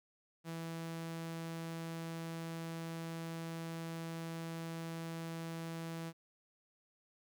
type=tone; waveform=sawtooth; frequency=164.81 Hz; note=E3; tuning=in tune; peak=-37 dBFS; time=0.44-6.13 s; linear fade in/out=50 ms; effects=13-bit